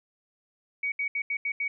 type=tone bursts at uneven times; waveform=sine; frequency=2253 Hz; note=C#7; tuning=28 cents sharp; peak=-26 dBFS; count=6; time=0.83-0.92 / 0.99-1.08 / 1.15-1.22 / 1.3-1.37 / 1.45-1.52 / 1.6-1.68 s; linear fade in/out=5 ms; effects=none